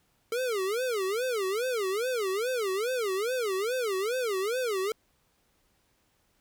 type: tone with vibrato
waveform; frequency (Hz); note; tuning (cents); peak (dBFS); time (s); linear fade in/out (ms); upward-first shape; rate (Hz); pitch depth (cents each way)
square; 440; A4; 0; -28; 0.32-4.92; 2; sine; 2.4; 280
effects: pink hiss -70 dBFS RMS until 6.4 s